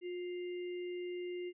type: tone with sample-and-hold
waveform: sine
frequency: 356.6 Hz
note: F4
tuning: 36 cents sharp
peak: -38 dBFS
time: 0.01-1.53 s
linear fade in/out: 50 ms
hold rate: 2450 Hz
effects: resampled to 8000 Hz